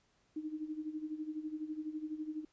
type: tone with tremolo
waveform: sine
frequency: 308.9 Hz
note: D#4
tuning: 12 cents flat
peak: -35 dBFS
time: 0.36-2.45 s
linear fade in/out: 5 ms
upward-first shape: sine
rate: 12 Hz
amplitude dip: 75%
effects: pink hiss -73 dBFS RMS until 2.52 s + resampled to 16000 Hz